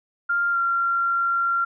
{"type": "tone with pitch glide", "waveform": "sine", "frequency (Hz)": [1396.9, 1376.9], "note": ["F6", "F6"], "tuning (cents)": [0, -25], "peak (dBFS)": -19, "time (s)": [0.29, 1.65], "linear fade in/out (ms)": 10, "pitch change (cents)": -25, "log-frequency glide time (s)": [0.51, 0.57], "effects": []}